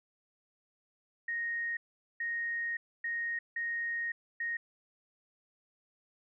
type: tone bursts at uneven times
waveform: sine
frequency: 1864.7 Hz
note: A#6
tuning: in tune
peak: -32 dBFS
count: 5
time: 1.28-1.77 / 2.2-2.77 / 3.04-3.39 / 3.56-4.12 / 4.4-4.57 s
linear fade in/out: 5 ms
effects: none